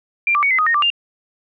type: tone with pitch steps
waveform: sine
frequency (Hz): 2376 / 1173 / 2235 / 2051 / 1247 / 1853 / 1177 / 2800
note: D7 / D6 / C#7 / C7 / D#6 / A#6 / D6 / F7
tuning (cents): +20 / -2 / +14 / -35 / +3 / -11 / +3 / +4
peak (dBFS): -13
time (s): 0.27-0.902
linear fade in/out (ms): 2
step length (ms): 79
effects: none